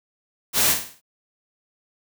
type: noise with echo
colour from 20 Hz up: white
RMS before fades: -19 dBFS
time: 0.53-0.76 s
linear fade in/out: 50 ms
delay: 51 ms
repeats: 5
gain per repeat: -7 dB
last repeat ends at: 1.015 s
effects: none